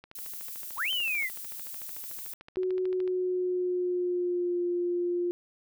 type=click train; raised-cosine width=0.3 ms; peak=-31 dBFS; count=42; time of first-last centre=0.04-3.077 s; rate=13.5 Hz
type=noise; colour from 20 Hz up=violet; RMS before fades=-40 dBFS; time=0.15-2.34 s; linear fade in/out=5 ms
type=linear two-way sweep; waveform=sine; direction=up then down; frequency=708 to 3136 to 1940 Hz; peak=-27 dBFS; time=0.76-1.3 s; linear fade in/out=50 ms; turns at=0.91 s
type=tone with pitch glide; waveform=sine; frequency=370 to 351.3 Hz; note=F#4 to F4; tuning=0 to +10 cents; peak=-26 dBFS; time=2.57-5.31 s; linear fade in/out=0 ms; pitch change=-90 cents; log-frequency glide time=2.86-4.61 s
effects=none